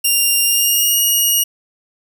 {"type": "tone with pitch glide", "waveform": "5% pulse", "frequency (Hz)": [2793, 2878], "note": ["F7", "F#7"], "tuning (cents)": [-1, -49], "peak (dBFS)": -4, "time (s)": [0.04, 1.44], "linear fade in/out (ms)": 10, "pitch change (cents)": 52, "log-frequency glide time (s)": [0.44, 0.97], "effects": []}